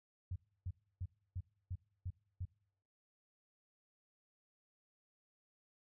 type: tone bursts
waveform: sine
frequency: 90.7 Hz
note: F#2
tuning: 34 cents flat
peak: -38 dBFS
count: 7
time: 0.31-2.453 s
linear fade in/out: 5 ms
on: 49 ms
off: 300 ms
effects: noise-tail reverb RT60 0.8 s tail -26 dB re dry